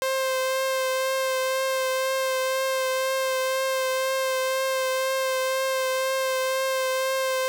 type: tone with vibrato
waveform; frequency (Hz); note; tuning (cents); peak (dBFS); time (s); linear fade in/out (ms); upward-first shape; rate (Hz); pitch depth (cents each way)
sawtooth; 525; C5; +6; -19; 0.02-7.48; 0; triangle; 2; 19
effects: none